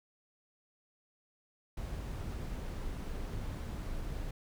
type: noise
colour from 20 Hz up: brown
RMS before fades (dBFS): -39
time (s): 1.77-4.31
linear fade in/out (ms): 5
effects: none